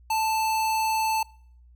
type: tone with vibrato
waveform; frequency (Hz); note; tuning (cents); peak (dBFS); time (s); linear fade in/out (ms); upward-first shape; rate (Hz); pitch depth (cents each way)
square; 880; A5; 0; -23; 0.1-1.23; 5; sine; 20; 12
effects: noise-tail reverb RT60 0.6 s tail -25 dB re dry + added 60 Hz sine -50 dBFS peak until 1.75 s